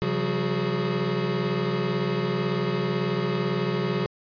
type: tone cluster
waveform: square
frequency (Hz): 135 / 173.4 / 191.4 / 366.9 / 418.9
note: C#3 / F3 / G3 / F#4 / G#4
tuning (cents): -45 / -12 / -41 / -15 / +15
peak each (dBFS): -31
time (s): 0.02-4.06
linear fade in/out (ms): 0
effects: resampled to 11025 Hz